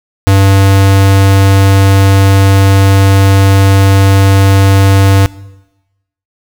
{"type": "tone", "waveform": "square", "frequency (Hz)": 97.6, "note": "G2", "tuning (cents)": -7, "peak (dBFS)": -4, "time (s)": [0.27, 5.26], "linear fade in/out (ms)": 0, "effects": ["noise-tail reverb RT60 1.0 s tail -20 dB re dry"]}